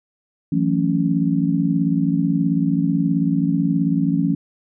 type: chord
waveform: sine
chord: F# minor seventh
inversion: third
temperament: just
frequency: 166.5 / 185 / 222 / 277.5 Hz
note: E3 / F#3 / A3 / C#4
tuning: +18 / 0 / +16 / +2 cents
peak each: -20 / -23 / -24 / -20 dBFS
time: 0.52-4.35 s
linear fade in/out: 5 ms
effects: none